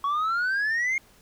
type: exponential sweep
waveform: sine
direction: up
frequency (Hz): 1108.7 to 2160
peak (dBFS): -20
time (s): 0.04-0.98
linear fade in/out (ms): 2
effects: tanh soft clip ceiling -22 dBFS + pink hiss -57 dBFS RMS until 1.21 s